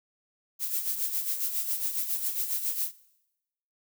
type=noise with tremolo; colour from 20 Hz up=violet; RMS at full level=-28 dBFS; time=0.59-2.92 s; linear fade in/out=50 ms; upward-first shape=sine; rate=7.3 Hz; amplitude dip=60%; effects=noise-tail reverb RT60 0.9 s tail -20 dB re dry